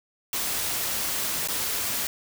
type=noise with dropouts; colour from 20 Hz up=white; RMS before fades=-28 dBFS; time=0.33-2.07 s; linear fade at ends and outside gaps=1 ms; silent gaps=1.475-1.485 s; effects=none